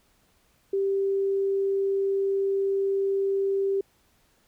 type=tone; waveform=sine; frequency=392 Hz; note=G4; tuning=in tune; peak=-22 dBFS; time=0.73-3.81 s; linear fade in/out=5 ms; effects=pink hiss -65 dBFS RMS until 4.47 s